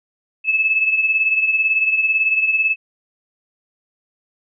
sine beating tone pair, 2604 / 2622 Hz, E7 / E7, -22 / -10 cents, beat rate 18 Hz, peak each -15 / -22 dBFS, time 0.44-2.76 s, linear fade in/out 50 ms, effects none

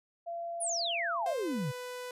sine tone, 682 Hz, F5, 41 cents flat, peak -35 dBFS, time 0.26-1.34 s, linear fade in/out 20 ms
sine exponential sweep, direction down, 10548 to 123.47 Hz, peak -31 dBFS, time 0.6-1.72 s, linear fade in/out 20 ms
sawtooth tone with pitch glide, 525 to 497.3 Hz, C5 to B4, +6 to +12 cents, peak -35 dBFS, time 1.26-2.11 s, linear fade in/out 2 ms, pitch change -94 cents, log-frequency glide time 1.4-1.55 s
effects resampled to 32000 Hz

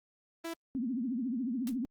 sawtooth tone, 331.8 Hz, E4, 11 cents sharp, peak -32 dBFS, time 0.44-0.54 s, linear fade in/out 10 ms
sine tone with vibrato, 246.9 Hz, B3, in tune, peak -31 dBFS, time 0.75-1.85 s, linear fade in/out 0 ms, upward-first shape triangle, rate 14 Hz, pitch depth 230 cents each way
white noise with exponential decay, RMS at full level -41 dBFS, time 1.67-1.76 s, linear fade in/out 2 ms, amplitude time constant 18 ms
effects Opus 24 kbps

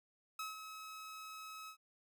sawtooth tone with ADSR envelope, 1284 Hz, E6, 46 cents flat, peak -36 dBFS, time 0.39-1.77 s, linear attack 4 ms, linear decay 160 ms, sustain -8 dB, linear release 85 ms, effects none

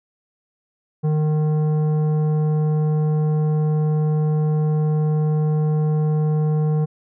sine tone with tanh clipping, 153.2 Hz, D#3, 27 cents flat, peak -18 dBFS, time 1.03-6.86 s, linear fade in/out 20 ms, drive 11 dB, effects none

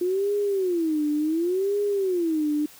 sine tone with vibrato, 349.2 Hz, F4, in tune, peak -21 dBFS, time 0.01-2.66 s, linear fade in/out 5 ms, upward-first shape sine, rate 0.69 Hz, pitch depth 280 cents each way, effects white hiss -49 dBFS RMS until 2.79 s

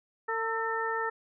harmonic tone with a mistuned harmonic, 451.6 Hz, A4, 45 cents sharp, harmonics 1 / 2 / 3 / 4, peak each -34 / -34 / -34 / -34 dBFS, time 0.28-1.1 s, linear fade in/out 10 ms, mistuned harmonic 3, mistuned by -41 cents, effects none

